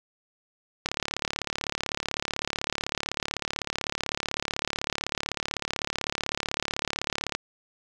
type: click train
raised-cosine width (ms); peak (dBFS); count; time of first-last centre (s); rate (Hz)
0.2; -10; 234; 0.86-7.35; 35.9
effects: none